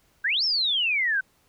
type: exponential two-way sweep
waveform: sine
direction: up then down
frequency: 1500 to 5520 to 1500 Hz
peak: -21 dBFS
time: 0.24-1.21 s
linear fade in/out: 10 ms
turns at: 0.44 s
effects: pink hiss -64 dBFS RMS until 1.48 s